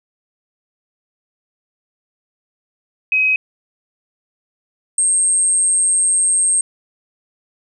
sine tone pair in turn, 2533 / 8456 Hz, D#7 / C9, +30 / +17 cents, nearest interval octave + major sixth, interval 2087 cents, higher second, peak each -12 dBFS, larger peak neither, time 3.12-3.36 / 4.98-6.61 s, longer second, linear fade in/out 2 ms, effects none

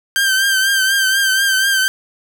sawtooth tone with vibrato, 1568 Hz, G6, in tune, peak -9 dBFS, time 0.16-1.88 s, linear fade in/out 0 ms, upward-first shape triangle, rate 4.1 Hz, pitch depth 52 cents each way, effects none

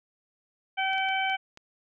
harmonic tone, 768 Hz, G5, 36 cents flat, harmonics 1 / 2 / 3 / 4, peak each -28 / -32 / -30 / -34 dBFS, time 0.77-1.37 s, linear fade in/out 20 ms
clicks, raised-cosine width 0.2 ms, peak -29 dBFS, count 5, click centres 0.933 / 0.981 / 1.088 / 1.298 / 1.574 s
effects none

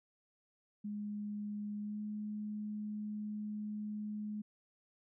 sine tone with pitch glide, 207.7 to 210.7 Hz, G#3 to G#3, 0 to +25 cents, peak -38 dBFS, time 0.84-4.42 s, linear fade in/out 10 ms, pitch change +25 cents, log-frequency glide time 1.8-2.01 s, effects none

